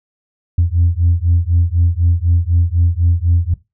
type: beating tone pair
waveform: sine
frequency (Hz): 84 / 88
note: E2 / F2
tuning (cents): +33 / +14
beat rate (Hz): 4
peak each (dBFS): -13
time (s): 0.58-3.54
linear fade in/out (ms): 5
effects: noise-tail reverb RT60 0.2 s tail -17 dB re dry + tanh soft clip ceiling -5 dBFS